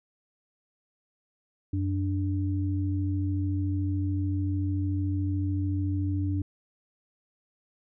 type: tone pair together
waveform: sine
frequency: 93.1 / 292.9 Hz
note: F#2 / D4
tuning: +11 / -5 cents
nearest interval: octave + minor sixth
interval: 1984 cents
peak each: -26 / -31 dBFS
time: 1.73-6.42 s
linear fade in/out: 5 ms
effects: none